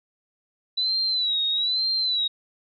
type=tone with vibrato; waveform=sine; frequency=3951 Hz; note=B7; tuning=in tune; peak=-21 dBFS; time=0.77-2.28 s; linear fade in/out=10 ms; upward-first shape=sine; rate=1.1 Hz; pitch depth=95 cents each way; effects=none